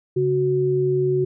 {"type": "tone pair together", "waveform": "sine", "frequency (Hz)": [138.94, 370], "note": ["C#3", "F#4"], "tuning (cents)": [4, 0], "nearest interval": "octave + perfect fourth", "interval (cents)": 1696, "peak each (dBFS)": [-23, -18], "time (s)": [0.16, 1.25], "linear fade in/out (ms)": 10, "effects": []}